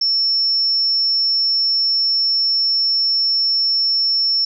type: tone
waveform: sine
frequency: 5400 Hz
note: E8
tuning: 41 cents sharp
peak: -14 dBFS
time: 0.01-4.45 s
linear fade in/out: 5 ms
effects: none